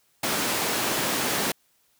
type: high-pass noise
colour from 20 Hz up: pink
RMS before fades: -26 dBFS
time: 0.23-1.52 s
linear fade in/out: 5 ms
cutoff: 220 Hz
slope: 12 dB/octave
effects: white hiss -66 dBFS RMS until 1.99 s